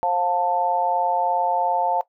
harmonic tone, 177.1 Hz, F3, 24 cents sharp, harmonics 3 / 4 / 5, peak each -27 / -23 / -21 dBFS, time 0.03-2.01 s, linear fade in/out 0 ms, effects noise-tail reverb RT60 0.1 s tail -17 dB re dry

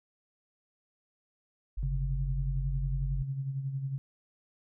sine tone, 47.46 Hz, F#1, 45 cents sharp, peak -30 dBFS, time 1.77-3.23 s, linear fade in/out 10 ms
sine tone with tremolo, 135.8 Hz, C#3, 35 cents flat, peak -29 dBFS, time 1.83-3.98 s, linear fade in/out 0 ms, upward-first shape sine, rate 11 Hz, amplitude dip 55%
effects none

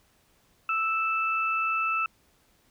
sine tone pair together, 1318.5 / 2637 Hz, E6 / E7, 0 / 0 cents, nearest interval octave, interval 1200 cents, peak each -26 / -28 dBFS, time 0.69-2.06 s, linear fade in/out 2 ms, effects pink hiss -65 dBFS RMS until 2.7 s

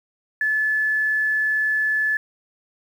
sine tone with quantisation, 1729 Hz, A6, 31 cents flat, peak -18 dBFS, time 0.41-2.17 s, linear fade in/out 2 ms, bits 8, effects none

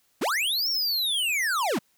square linear two-way sweep, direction up then down, 155.56 to 5588 to 155.56 Hz, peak -24 dBFS, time 0.21-1.79 s, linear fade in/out 10 ms, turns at 0.69 s, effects white hiss -67 dBFS RMS until 1.97 s

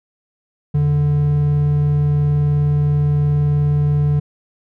triangle tone pair together, 83.9 / 146.83 Hz, E2 / D3, +31 / 0 cents, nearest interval minor seventh, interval 969 cents, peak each -22 / -11 dBFS, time 0.74-4.2 s, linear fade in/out 10 ms, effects none

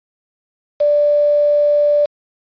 sine tone with quantisation, 587.3 Hz, D5, in tune, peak -10 dBFS, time 0.8-2.06 s, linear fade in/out 10 ms, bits 5, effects resampled to 11025 Hz

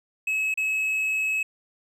triangle tone with dropouts, 2575 Hz, E7, 41 cents flat, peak -21 dBFS, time 0.27-1.43 s, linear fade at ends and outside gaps 5 ms, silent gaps 0.541-0.574 s, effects none

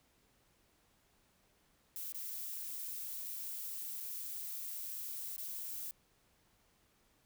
violet noise with dropouts, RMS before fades -43 dBFS, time 1.96-5.91 s, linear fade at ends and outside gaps 0 ms, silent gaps 2.122-2.146 / 4.002-4.006 / 5.363-5.381 s, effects pink hiss -72 dBFS RMS until 7.25 s

